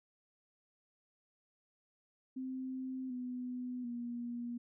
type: tone with pitch steps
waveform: sine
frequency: 260 / 249.4 / 239.2 Hz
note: C4 / B3 / A#3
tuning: -11 / +17 / +45 cents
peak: -38 dBFS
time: 2.36-4.58 s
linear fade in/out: 10 ms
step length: 740 ms
effects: none

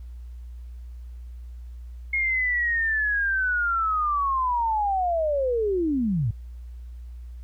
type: linear sweep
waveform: sine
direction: down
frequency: 2159 to 98 Hz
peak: -21 dBFS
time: 2.13-6.31 s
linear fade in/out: 5 ms
effects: added 60 Hz sine -36 dBFS peak until 7.43 s + pink hiss -66 dBFS RMS until 7.43 s

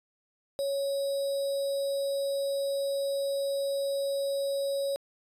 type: tone with sample-and-hold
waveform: sine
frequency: 554.4 Hz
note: C#5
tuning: in tune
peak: -27 dBFS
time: 0.59-4.96 s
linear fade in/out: 0 ms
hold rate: 4410 Hz
effects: resampled to 32000 Hz

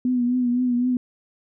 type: tone with vibrato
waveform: sine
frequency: 246.9 Hz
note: B3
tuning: in tune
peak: -18 dBFS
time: 0.05-0.97 s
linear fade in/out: 2 ms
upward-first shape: triangle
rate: 3.9 Hz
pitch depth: 52 cents each way
effects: none

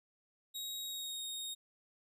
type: tone with pitch glide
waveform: sawtooth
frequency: 3795 to 3725 Hz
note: A#7 to A#7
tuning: +30 to -2 cents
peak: -37 dBFS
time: 0.54-1.55 s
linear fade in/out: 20 ms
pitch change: -32 cents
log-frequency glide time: 0.8-1.24 s
effects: none

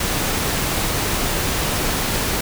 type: noise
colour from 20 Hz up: pink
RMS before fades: -21 dBFS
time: 0-2.41 s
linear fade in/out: 5 ms
effects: none

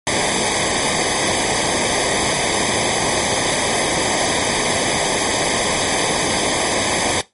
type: noise with comb filter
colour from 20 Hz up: pink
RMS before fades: -18 dBFS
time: 0.07-7.21 s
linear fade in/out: 0 ms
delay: 0.72 ms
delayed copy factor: -0.95
effects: noise-tail reverb RT60 0.2 s tail -18 dB re dry + MP3 48 kbps

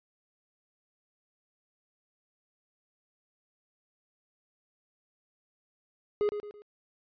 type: tone with echo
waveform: triangle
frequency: 415.3 Hz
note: G#4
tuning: in tune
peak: -22 dBFS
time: 6.21-6.29 s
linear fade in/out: 0 ms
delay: 110 ms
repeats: 3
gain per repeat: -8 dB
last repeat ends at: 6.62 s
effects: resampled to 11025 Hz

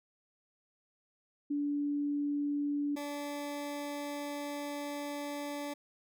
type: tone pair in turn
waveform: sine / 20% pulse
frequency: 289.2 / 289.2 Hz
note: D4 / D4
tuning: -27 / -27 cents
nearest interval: unison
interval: 0 cents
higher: neither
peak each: -30 / -32 dBFS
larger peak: first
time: 1.5-2.96 / 2.96-5.74 s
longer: second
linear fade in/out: 10 ms
effects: none

